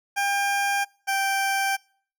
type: tone pair in turn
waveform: 20% pulse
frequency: 800 / 783.1 Hz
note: G5 / G5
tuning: +35 / -2 cents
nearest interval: unison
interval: 37 cents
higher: first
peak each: -17 dBFS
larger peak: neither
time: 0.16-0.85 / 1.07-1.77 s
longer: second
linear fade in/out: 20 ms
effects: noise-tail reverb RT60 0.5 s tail -25 dB re dry